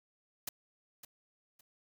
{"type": "noise with echo", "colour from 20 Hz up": "white", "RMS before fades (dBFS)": -38, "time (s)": [0.47, 0.49], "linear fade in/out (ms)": 5, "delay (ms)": 560, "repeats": 2, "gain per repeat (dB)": -12, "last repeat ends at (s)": 1.61, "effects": []}